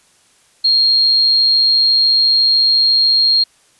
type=tone; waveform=sine; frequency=4238 Hz; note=C8; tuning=21 cents sharp; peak=-9 dBFS; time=0.64-3.44 s; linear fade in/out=10 ms; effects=white hiss -53 dBFS RMS until 3.79 s + resampled to 24000 Hz